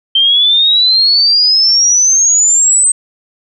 sine exponential sweep, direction up, 3125 to 8300 Hz, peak -6 dBFS, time 0.15-2.92 s, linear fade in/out 5 ms, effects none

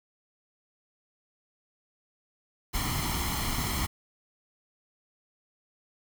pink noise with comb filter, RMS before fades -30 dBFS, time 2.73-3.87 s, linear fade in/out 20 ms, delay 0.95 ms, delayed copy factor +0.7, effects none

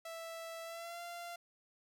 sawtooth tone with pitch glide, 659.3 to 690.9 Hz, E5 to F5, 0 to -19 cents, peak -40 dBFS, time 0.05-1.36 s, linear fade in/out 5 ms, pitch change +81 cents, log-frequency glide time 0.63-1.01 s, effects none

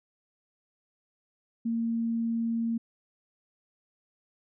sine tone, 229.8 Hz, A#3, 25 cents flat, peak -26 dBFS, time 1.65-2.78 s, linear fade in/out 10 ms, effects none

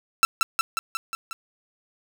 sawtooth tone with echo, 1337 Hz, E6, 24 cents sharp, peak -10 dBFS, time 0.23-0.25 s, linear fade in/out 0 ms, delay 180 ms, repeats 6, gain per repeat -3 dB, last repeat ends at 1.33 s, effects none

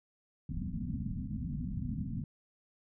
white low-pass noise, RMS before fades -37 dBFS, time 0.49-2.24 s, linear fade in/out 2 ms, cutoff 260 Hz, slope 96 dB/octave, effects none

